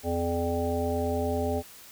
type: harmonic tone with a mistuned harmonic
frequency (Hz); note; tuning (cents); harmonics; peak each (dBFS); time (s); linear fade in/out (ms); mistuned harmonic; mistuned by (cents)
84.8; E2; +50; 1 / 3 / 5 / 7 / 9; -31 / -32 / -31 / -32 / -34; 0.03-1.63; 50; 9; +42
effects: white hiss -49 dBFS RMS until 1.91 s